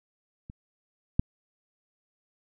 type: clicks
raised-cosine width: 5 ms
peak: -29 / -9 dBFS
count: 2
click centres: 0.499 / 1.195 s
effects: none